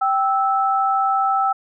sine tone pair together, 780.7 / 1313 Hz, G5 / E6, -7 / -7 cents, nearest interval major sixth, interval 900 cents, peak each -18 / -19 dBFS, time 0.01-1.53 s, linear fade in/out 10 ms, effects none

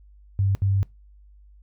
sine tone bursts at uneven times, 98 Hz, G2, in tune, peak -18 dBFS, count 2, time 0.39-0.55 / 0.62-0.83 s, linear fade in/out 0 ms, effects noise-tail reverb RT60 0.2 s tail -21 dB re dry + added 50 Hz sine -48 dBFS peak until 1.62 s

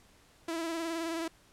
sawtooth tone with vibrato, 330 Hz, E4, 2 cents sharp, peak -29 dBFS, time 0.48-1.28 s, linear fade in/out 5 ms, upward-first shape sine, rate 19 Hz, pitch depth 42 cents each way, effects pink hiss -62 dBFS RMS until 1.52 s + low-pass 11000 Hz 12 dB/octave

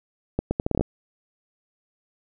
accelerating click train, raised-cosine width 2 ms, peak -9 dBFS, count 9, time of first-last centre 0.39-0.81 s, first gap 120 ms, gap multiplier 0.74, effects none

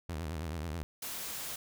sawtooth tone with vibrato, 80.2 Hz, E2, 47 cents flat, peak -32 dBFS, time 0.09-0.83 s, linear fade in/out 0 ms, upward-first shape sine, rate 9.3 Hz, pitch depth 150 cents each way
white noise, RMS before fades -40 dBFS, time 1.02-1.56 s, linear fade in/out 5 ms
effects none

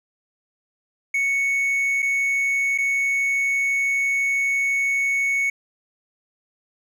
triangle tone with dropouts, 2217 Hz, C#7, in tune, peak -17 dBFS, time 1.14-5.5 s, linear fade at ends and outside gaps 5 ms, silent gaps 2.022-2.026 / 2.778-2.784 s, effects none

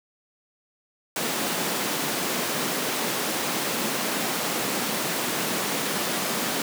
pink high-pass noise, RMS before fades -27 dBFS, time 1.16-6.62 s, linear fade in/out 2 ms, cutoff 180 Hz, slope 24 dB/octave, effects none

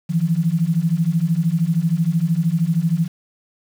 sine beating tone pair, 158.5 / 171.5 Hz, D#3 / F3, +32 / -31 cents, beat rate 13 Hz, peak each -19 / -18 dBFS, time 0.09-3.08 s, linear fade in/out 20 ms, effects 7-bit

